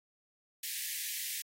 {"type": "high-pass noise", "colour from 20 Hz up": "white", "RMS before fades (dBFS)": -38, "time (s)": [0.63, 1.42], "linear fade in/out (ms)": 5, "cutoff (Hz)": 1700, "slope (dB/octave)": 96, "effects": ["AAC 48 kbps"]}